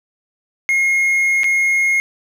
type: tone with dropouts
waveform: triangle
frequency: 2150 Hz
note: C7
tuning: 47 cents sharp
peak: -11 dBFS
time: 0.69-2 s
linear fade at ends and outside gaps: 0 ms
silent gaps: 1.434-1.442 s
effects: none